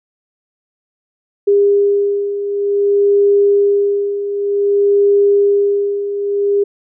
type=beating tone pair; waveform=sine; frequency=403.4 / 403.94 Hz; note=G4 / G#4; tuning=+50 / -48 cents; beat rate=0.54 Hz; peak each=-17 / -11 dBFS; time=1.47-6.64 s; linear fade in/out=10 ms; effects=none